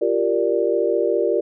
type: chord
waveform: sine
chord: G minor seventh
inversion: third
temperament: equal with one note detuned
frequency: 347 / 392 / 466.2 / 587.3 Hz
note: F4 / G4 / Bb4 / D5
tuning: -11 / 0 / 0 / 0 cents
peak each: -23 / -22 / -21 / -23 dBFS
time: 0.01-1.41 s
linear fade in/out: 10 ms
effects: none